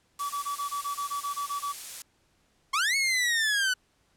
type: noise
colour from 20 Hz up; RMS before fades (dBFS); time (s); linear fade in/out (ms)
blue; -36; 0.19-2.02; 2
type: tone bursts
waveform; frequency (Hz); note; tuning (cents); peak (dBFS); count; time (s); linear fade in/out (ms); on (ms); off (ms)
triangle; 1146; D6; -43; -27; 12; 0.19-1.73; 20; 110; 20
type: linear two-way sweep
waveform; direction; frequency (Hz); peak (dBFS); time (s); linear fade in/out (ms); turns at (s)
sawtooth; up then down; 1032 to 2217 to 1477; -20; 2.73-3.74; 10; 2.96
effects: pink hiss -68 dBFS RMS until 4.16 s + low-pass 10000 Hz 12 dB/octave